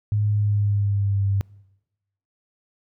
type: tone with pitch glide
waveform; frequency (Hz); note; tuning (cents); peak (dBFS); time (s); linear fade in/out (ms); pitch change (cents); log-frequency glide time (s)
sine; 104.7 to 98.82; G#2 to G2; +15 to +14; -18; 0.12-1.41; 0; -101; 0.28-1.26
effects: noise-tail reverb RT60 1.0 s tail -25 dB re dry